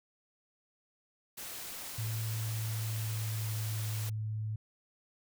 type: noise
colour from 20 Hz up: white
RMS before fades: -43 dBFS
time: 1.37-4.1 s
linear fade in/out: 10 ms
type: tone with pitch glide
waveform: sine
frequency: 111 to 108.15 Hz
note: A2 to A2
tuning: +16 to -29 cents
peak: -33 dBFS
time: 1.98-4.56 s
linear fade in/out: 5 ms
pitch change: -45 cents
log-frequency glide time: 2.1-4.03 s
effects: none